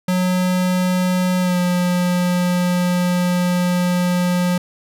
square tone with pitch glide, 182.5 to 178.54 Hz, F#3 to F3, -24 to +38 cents, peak -16 dBFS, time 0.08-4.58 s, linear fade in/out 5 ms, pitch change -38 cents, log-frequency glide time 1.4-1.58 s, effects none

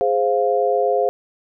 sine chord, F minor, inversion first, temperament equal, 415.3 / 523.3 / 698.5 Hz, Ab4 / C5 / F5, 0 / 0 / 0 cents, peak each -20 / -19 / -20 dBFS, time 0.01-1.09 s, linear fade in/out 0 ms, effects none

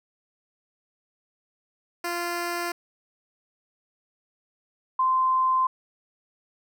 10% pulse / sine tone pair in turn, 346.5 / 1038.3 Hz, F4 / C6, -14 / -14 cents, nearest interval octave + perfect fifth, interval 1900 cents, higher second, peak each -19 dBFS, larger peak neither, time 2.04-2.72 / 4.99-5.67 s, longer neither, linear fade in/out 5 ms, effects none

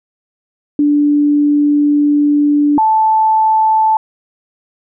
sine tone pair in turn, 292.4 / 876.2 Hz, D4 / A5, -7 / -7 cents, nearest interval octave + perfect fifth, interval 1900 cents, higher second, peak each -8 dBFS, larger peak neither, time 0.79-2.78 / 2.78-3.97 s, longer first, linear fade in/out 2 ms, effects none

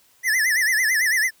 square tone with vibrato, 1876 Hz, A#6, 11 cents sharp, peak -18 dBFS, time 0.23-1.31 s, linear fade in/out 50 ms, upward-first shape sine, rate 9 Hz, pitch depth 170 cents each way, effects white hiss -58 dBFS RMS until 1.4 s

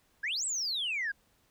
sine exponential two-way sweep, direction up then down, 1568 to 8140 to 1568 Hz, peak -29 dBFS, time 0.23-1.12 s, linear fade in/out 10 ms, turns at 0.45 s, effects tanh soft clip ceiling -27 dBFS + pink hiss -69 dBFS RMS until 1.5 s

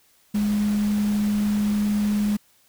sine tone in noise, 207.7 Hz, G#3, in tune, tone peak -19 dBFS, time 0.34-2.37 s, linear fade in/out 10 ms, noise pink, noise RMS -37 dBFS, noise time 0.34-2.37 s, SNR +15 dB, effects white hiss -60 dBFS RMS until 2.68 s

